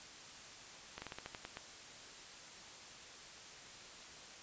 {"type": "slowing click train", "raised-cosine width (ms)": 0.3, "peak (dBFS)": -28, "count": 9, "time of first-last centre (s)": [0.98, 1.571], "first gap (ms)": 40, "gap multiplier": 1.17, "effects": ["white hiss -53 dBFS RMS until 4.42 s", "resampled to 16000 Hz"]}